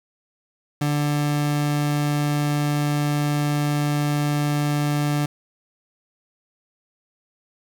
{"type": "tone", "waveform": "30% pulse", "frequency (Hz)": 146.83, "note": "D3", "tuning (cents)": 0, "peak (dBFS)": -17, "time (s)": [0.81, 5.26], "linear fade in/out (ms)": 5, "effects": ["8-bit"]}